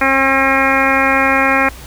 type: harmonic tone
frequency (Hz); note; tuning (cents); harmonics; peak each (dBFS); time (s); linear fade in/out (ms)
269.3; C#4; -50; 1 / 2 / 3 / 4 / 5 / 6 / 7 / 8 / 9; -19 / -19 / -19 / -19 / -19 / -19 / -19 / -19 / -19; 0.01-1.69; 5
effects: added 60 Hz sine -34 dBFS peak until 1.86 s + pink hiss -36 dBFS RMS until 1.86 s